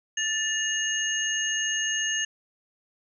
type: tone cluster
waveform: sine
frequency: 1763 / 2864 / 6460 Hz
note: A6 / F7 / G#8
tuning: +3 / +43 / -49 cents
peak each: -29 dBFS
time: 0.17-2.25 s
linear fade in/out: 5 ms
effects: none